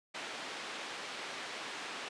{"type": "band-pass noise", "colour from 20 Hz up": "white", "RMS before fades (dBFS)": -43, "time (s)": [0.14, 2.09], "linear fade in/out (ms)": 10, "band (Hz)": [270, 3100], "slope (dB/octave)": 12, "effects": ["resampled to 22050 Hz"]}